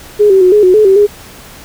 sine tone with pitch steps, 416.6 / 383.7 / 365.9 / 419.2 / 367 / 428 / 385.4 / 412.3 Hz, G#4 / G4 / F#4 / G#4 / F#4 / A4 / G4 / G#4, +5 / -37 / -19 / +16 / -14 / -48 / -29 / -13 cents, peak -3 dBFS, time 0.19-1.07 s, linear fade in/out 20 ms, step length 110 ms, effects pink hiss -34 dBFS RMS until 1.64 s

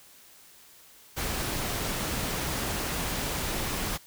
pink noise, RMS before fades -31 dBFS, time 1.16-3.98 s, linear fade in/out 20 ms, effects white hiss -54 dBFS RMS until 4.06 s

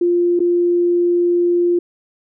sine tone with dropouts, 349.2 Hz, F4, in tune, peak -12 dBFS, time 0.01-1.79 s, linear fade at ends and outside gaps 5 ms, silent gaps 0.393-0.402 s, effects none

